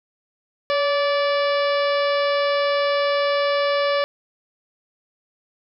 harmonic tone with a mistuned harmonic, 580 Hz, D5, 22 cents flat, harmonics 1 / 2 / 3 / 4 / 5 / 6 / 7 / 8 / 9, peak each -19 / -25 / -29 / -31 / -33 / -35 / -36 / -37 / -38 dBFS, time 0.7-4.04 s, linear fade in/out 0 ms, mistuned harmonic 1, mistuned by -38 cents, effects none

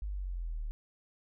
sine exponential sweep, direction down, 51.91 to 36.71 Hz, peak -34 dBFS, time 0.02-0.71 s, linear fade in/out 0 ms, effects none

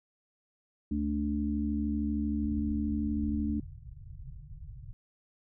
harmonic tone, 73 Hz, D2, 10 cents flat, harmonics 1 / 3 / 4, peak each -34 / -31 / -33 dBFS, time 0.91-3.6 s, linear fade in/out 5 ms
pink low-pass noise, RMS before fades -45 dBFS, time 2.43-4.93 s, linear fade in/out 0 ms, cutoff 150 Hz, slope 96 dB/octave
effects none

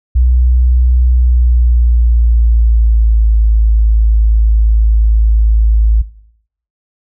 sine tone with pitch glide, 61.74 to 54.37 Hz, B1 to A1, 0 to -20 cents, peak -6 dBFS, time 0.15-6.02 s, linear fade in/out 10 ms, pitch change -220 cents, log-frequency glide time 1.09-3.29 s, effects noise-tail reverb RT60 0.7 s tail -18 dB re dry

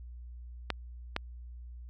clicks, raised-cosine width 0.3 ms, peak -14 dBFS, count 2, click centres 0.703 / 1.164 s, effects added 60 Hz sine -43 dBFS peak until 1.89 s

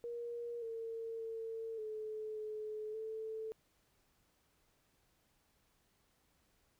sine tone with pitch steps, 473.2 / 454.2 / 450.5 / 431.9 / 428.9 / 440.4 Hz, A#4 / A#4 / A4 / A4 / A4 / A4, +26 / -45 / +41 / -32 / -44 / +2 cents, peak -40 dBFS, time 0.04-3.52 s, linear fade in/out 0 ms, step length 580 ms, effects pink hiss -75 dBFS RMS until 6.79 s

